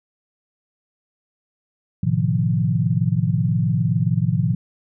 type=chord; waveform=sine; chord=F dominant seventh; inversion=first; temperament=equal with one note detuned; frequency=110 / 128.12 / 155.56 / 174.61 Hz; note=A2 / C3 / Eb3 / F3; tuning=0 / -36 / 0 / 0 cents; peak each=-22 dBFS; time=2.03-4.55 s; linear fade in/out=5 ms; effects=none